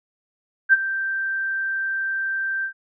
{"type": "tone with ADSR envelope", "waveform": "sine", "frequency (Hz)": 1568, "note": "G6", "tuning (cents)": 0, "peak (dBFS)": -8, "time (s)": [0.69, 2.73], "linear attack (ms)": 39, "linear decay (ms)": 29, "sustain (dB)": -14, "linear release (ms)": 89, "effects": []}